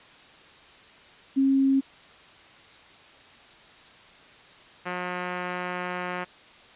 sine / 5% pulse tone pair in turn, 270.3 / 179.68 Hz, C#4 / F3, -44 / +50 cents, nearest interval perfect fifth, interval 706 cents, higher first, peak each -18 dBFS, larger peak neither, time 1.36-1.81 / 4.85-6.25 s, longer second, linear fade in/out 20 ms, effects white hiss -51 dBFS RMS until 6.75 s + resampled to 8000 Hz

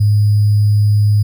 sine tone with sample-and-hold, 104.1 Hz, G#2, 5 cents sharp, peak -8 dBFS, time 0-1.23 s, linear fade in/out 10 ms, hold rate 4900 Hz, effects none

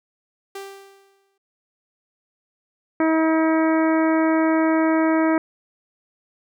sawtooth tone with exponential decay, 392.8 Hz, G4, 4 cents sharp, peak -26 dBFS, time 0.55-1.38 s, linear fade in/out 5 ms, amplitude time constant 180 ms
harmonic tone, 320 Hz, D#4, 49 cents sharp, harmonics 1 / 2 / 3 / 4 / 5 / 6 / 7, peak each -17 / -23 / -27 / -29 / -31 / -33 / -34 dBFS, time 3-5.38 s, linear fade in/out 2 ms
effects none

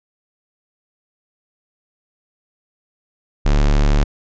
square tone, 36.3 Hz, D1, 19 cents flat, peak -12 dBFS, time 3.45-4.04 s, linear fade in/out 10 ms, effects resampled to 16000 Hz

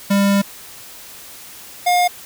square tone pair in turn, 199.4 / 712.8 Hz, G3 / F5, +30 / +35 cents, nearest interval octave + minor seventh, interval 2205 cents, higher second, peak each -13 dBFS, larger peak neither, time 0.1-0.42 / 1.86-2.08 s, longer first, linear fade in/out 10 ms, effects white hiss -38 dBFS RMS until 2.25 s

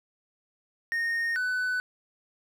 triangle tone pair in turn, 1848 / 1498.9 Hz, A#6 / F#6, -16 / +22 cents, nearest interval major third, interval 362 cents, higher first, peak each -24 dBFS, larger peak neither, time 0.92-1.36 / 1.36-1.8 s, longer neither, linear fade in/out 0 ms, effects none

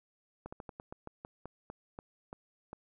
slowing click train, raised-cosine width 1 ms, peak -29 dBFS, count 13, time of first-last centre 0.46-2.731 s, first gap 65 ms, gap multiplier 1.18, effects none

